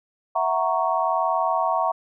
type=chord; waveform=sine; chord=F# dominant seventh; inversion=third; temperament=equal; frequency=659.3 / 740 / 932.3 / 1108.7 Hz; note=E5 / F#5 / A#5 / C#6; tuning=0 / 0 / 0 / 0 cents; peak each=-25 dBFS; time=0.35-1.92 s; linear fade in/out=10 ms; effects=none